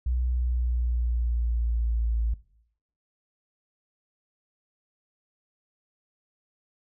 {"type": "tone with pitch glide", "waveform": "sine", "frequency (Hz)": [61.74, 56.29], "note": ["B1", "A1"], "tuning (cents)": [0, 40], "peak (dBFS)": -23, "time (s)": [0.06, 2.34], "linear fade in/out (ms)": 5, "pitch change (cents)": -160, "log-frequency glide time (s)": [0.27, 2.2], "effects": ["noise-tail reverb RT60 0.7 s tail -19 dB re dry"]}